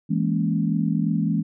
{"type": "chord", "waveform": "sine", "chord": "A# half-diminished seventh", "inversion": "second", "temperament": "equal", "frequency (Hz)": [164.81, 207.7, 233.1, 277.2], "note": ["E3", "G#3", "A#3", "C#4"], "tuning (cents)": [0, 0, 0, 0], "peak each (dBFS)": [-23, -24, -27, -28], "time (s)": [0.09, 1.43], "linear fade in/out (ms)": 20, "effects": []}